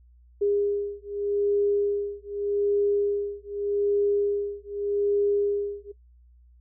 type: beating tone pair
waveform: sine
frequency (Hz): 406.4 / 407.23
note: G#4 / G#4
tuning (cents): -38 / -34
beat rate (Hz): 0.83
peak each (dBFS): -26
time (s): 0.41-5.92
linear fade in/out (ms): 10
effects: noise-tail reverb RT60 0.1 s tail -19 dB re dry + added 60 Hz sine -52 dBFS peak until 6.6 s